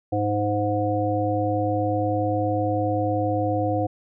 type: harmonic tone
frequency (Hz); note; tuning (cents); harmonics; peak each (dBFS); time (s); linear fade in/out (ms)
103.83; G#2; 0; 1 / 3 / 5 / 7; -26 / -26 / -26 / -26; 0.12-3.87; 10
effects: none